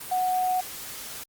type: tone in noise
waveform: sine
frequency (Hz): 737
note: F#5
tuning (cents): -7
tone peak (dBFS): -22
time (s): 0.11-0.61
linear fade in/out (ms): 10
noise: white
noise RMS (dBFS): -38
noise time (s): 0-1.24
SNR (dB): +13
effects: Opus 32 kbps